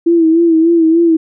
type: tone with vibrato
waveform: sine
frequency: 330.1 Hz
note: E4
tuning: 2 cents sharp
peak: -6 dBFS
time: 0.06-1.17 s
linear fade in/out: 10 ms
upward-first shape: sine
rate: 3.4 Hz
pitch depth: 56 cents each way
effects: none